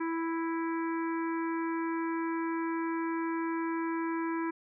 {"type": "harmonic tone", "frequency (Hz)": 329.6, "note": "E4", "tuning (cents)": 0, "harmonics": [1, 3, 4, 5, 6, 7], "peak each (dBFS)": [-31, -37, -45, -43, -49, -48], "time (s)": [0, 4.51], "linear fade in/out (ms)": 10, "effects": []}